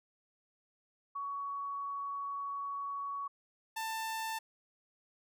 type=tone pair in turn; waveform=sine / sawtooth; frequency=1122 / 889.8 Hz; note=C#6 / A5; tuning=+21 / +19 cents; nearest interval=major third; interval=402 cents; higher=first; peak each=-36 / -32 dBFS; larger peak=second; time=1.15-3.28 / 3.76-4.39 s; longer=first; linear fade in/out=10 ms; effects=none